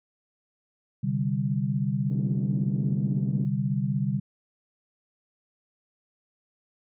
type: chord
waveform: sine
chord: C suspended second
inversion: none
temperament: just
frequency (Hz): 130.81 / 147.16 / 196.22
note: C3 / D3 / G3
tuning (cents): 0 / +4 / +2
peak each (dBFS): -28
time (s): 1.03-4.2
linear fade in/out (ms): 10
type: band-pass noise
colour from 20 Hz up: white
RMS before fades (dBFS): -37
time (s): 2.1-3.45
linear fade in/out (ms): 0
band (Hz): 140 to 280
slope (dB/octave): 24
effects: none